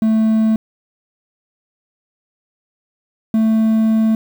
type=tone pair in turn; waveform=triangle; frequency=220 / 221.1 Hz; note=A3 / A3; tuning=0 / +9 cents; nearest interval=unison; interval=9 cents; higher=second; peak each=-9 dBFS; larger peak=neither; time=0.02-0.56 / 3.34-4.15 s; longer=second; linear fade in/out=2 ms; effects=7-bit